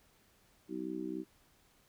harmonic tone, 63.3 Hz, B1, 43 cents sharp, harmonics 3 / 4 / 5 / 6, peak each -45 / -45 / -39 / -43 dBFS, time 0.68-1.25 s, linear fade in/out 50 ms, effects pink hiss -68 dBFS RMS until 1.88 s

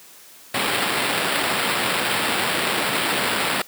blue noise with sample-and-hold, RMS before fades -22 dBFS, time 0.54-3.62 s, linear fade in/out 5 ms, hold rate 6300 Hz, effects white hiss -46 dBFS RMS until 3.67 s + high-pass 150 Hz 12 dB/octave

